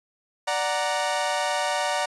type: chord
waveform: sawtooth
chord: D augmented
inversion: none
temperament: equal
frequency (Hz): 587.3 / 740 / 932.3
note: D5 / F#5 / A#5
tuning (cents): 0 / 0 / 0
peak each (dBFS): -24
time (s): 0.47-2.06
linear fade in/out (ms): 10
effects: resampled to 22050 Hz